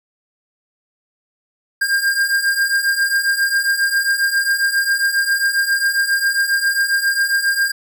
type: beating tone pair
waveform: square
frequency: 1600 / 1607.4 Hz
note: G6 / G6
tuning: +35 / +43 cents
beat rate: 7.4 Hz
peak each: -21 / -17 dBFS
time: 1.81-7.72 s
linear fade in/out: 10 ms
effects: none